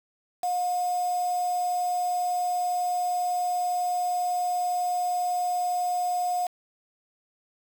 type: tone with quantisation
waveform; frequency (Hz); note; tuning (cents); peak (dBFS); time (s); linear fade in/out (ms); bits
sine; 717; F5; +45; -24; 0.43-6.47; 5; 6
effects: none